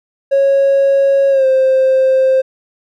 triangle tone with pitch glide, 550 to 525.8 Hz, C#5 to C5, -14 to +8 cents, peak -5 dBFS, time 0.31-2.42 s, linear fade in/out 20 ms, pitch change -78 cents, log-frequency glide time 1.3-1.46 s, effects tanh soft clip ceiling -4 dBFS

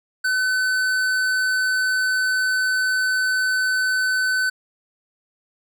sine tone with tanh clipping, 1514 Hz, F#6, 39 cents sharp, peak -20 dBFS, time 0.24-4.5 s, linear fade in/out 10 ms, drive 15 dB, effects none

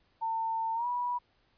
sine tone with pitch glide, 900 to 975.8 Hz, A5 to B5, +39 to -21 cents, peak -29 dBFS, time 0.21-1.19 s, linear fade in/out 20 ms, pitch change +140 cents, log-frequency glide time 0.74-0.87 s, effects pink hiss -70 dBFS RMS until 1.57 s + resampled to 11025 Hz

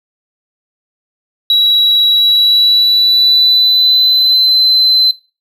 triangle tone with pitch glide, 3892 to 4060 Hz, B7 to B7, -26 to +47 cents, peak -4 dBFS, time 1.5-5.11 s, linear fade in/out 2 ms, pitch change +73 cents, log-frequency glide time 2.12-4.55 s, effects noise-tail reverb RT60 0.3 s tail -20 dB re dry + tanh soft clip ceiling -2 dBFS

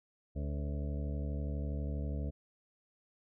harmonic tone with a mistuned harmonic, 72.3 Hz, D2, 27 cents flat, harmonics 1 / 2 / 3 / 4 / 6 / 7 / 8 / 9, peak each -35 / -41 / -45 / -47 / -51 / -52 / -53 / -54 dBFS, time 0.35-2.31 s, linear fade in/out 20 ms, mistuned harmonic 8, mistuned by -40 cents, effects none

